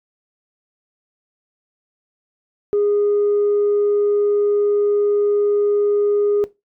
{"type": "tone", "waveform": "sine", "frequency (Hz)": 411.3, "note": "G#4", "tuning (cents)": -17, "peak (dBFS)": -13, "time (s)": [2.73, 6.44], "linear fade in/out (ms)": 0, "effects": ["noise-tail reverb RT60 0.2 s tail -18 dB re dry", "tanh soft clip ceiling -11 dBFS"]}